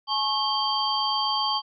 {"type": "tone cluster", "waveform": "sine", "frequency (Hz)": [851, 1094, 3164, 4627], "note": ["G#5", "C#6", "G7", "D8"], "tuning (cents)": [42, -23, 15, -27], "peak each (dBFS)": -28, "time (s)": [0.07, 1.62], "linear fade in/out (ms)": 50, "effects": []}